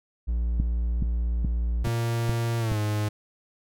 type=tone; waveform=triangle; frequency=58.27 Hz; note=A#1; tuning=in tune; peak=-21 dBFS; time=0.27-1.85 s; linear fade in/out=20 ms
type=click train; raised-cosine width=5 ms; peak=-15 dBFS; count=6; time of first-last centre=0.6-2.719 s; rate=2.36 Hz
type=tone with pitch glide; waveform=45% pulse; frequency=116.54 to 105.64 Hz; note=A#2 to G#2; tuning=0 to +30 cents; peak=-24 dBFS; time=1.84-3.09 s; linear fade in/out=10 ms; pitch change=-170 cents; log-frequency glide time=2.59-2.78 s
effects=none